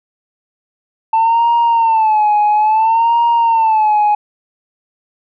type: tone with vibrato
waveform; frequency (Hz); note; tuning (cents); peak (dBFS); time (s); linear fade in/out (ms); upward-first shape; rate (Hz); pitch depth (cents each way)
sine; 886; A5; +12; -7; 1.13-4.15; 5; sine; 0.59; 100
effects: tanh soft clip ceiling -7 dBFS